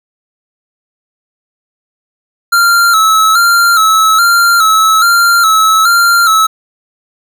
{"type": "tone with vibrato", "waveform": "square", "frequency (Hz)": 1342, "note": "E6", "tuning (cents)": 31, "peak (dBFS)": -6, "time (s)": [2.52, 6.47], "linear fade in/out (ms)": 10, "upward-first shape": "square", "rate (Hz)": 1.2, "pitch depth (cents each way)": 57, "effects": []}